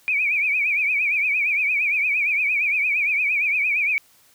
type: tone with vibrato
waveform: sine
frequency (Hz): 2381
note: D7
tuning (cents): +23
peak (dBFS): -18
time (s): 0.08-3.98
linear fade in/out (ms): 0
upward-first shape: triangle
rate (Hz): 8.7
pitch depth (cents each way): 140
effects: white hiss -56 dBFS RMS until 4.34 s